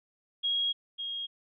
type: tone pair in turn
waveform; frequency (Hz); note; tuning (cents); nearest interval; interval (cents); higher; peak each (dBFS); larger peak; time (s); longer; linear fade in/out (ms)
sine; 3288 / 3262; G#7 / G#7; -18 / -32; unison; 14; first; -26 / -33; first; 0.43-0.73 / 0.98-1.27; first; 20
effects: none